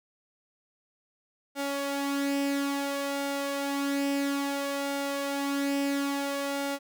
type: tone with flanger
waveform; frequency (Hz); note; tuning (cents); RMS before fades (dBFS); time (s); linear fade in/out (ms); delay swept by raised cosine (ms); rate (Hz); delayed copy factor
sawtooth; 280; C#4; +18; -30; 1.55-6.79; 50; 1.4 to 3.2; 0.59; +0.5
effects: none